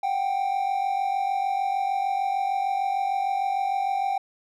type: tone pair together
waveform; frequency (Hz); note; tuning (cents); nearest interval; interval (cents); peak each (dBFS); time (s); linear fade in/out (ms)
triangle; 737.4 / 784; F#5 / G5; -6 / 0; minor second; 106; -27 / -22; 0.03-4.18; 5
effects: none